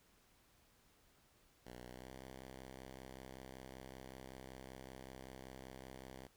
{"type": "tone with pitch glide", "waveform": "5% pulse", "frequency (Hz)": [61.6, 65.26], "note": ["B1", "C2"], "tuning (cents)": [-4, -4], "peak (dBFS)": -40, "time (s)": [1.65, 6.28], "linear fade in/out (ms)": 20, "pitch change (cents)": 100, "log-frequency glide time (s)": [1.87, 2.11], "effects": ["pink hiss -71 dBFS RMS until 6.36 s"]}